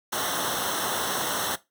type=noise with comb filter; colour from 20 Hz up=pink; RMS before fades=-28 dBFS; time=0.12-1.56 s; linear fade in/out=10 ms; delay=0.42 ms; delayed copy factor=-0.85; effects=noise-tail reverb RT60 0.2 s tail -17 dB re dry + high-pass 100 Hz 12 dB/octave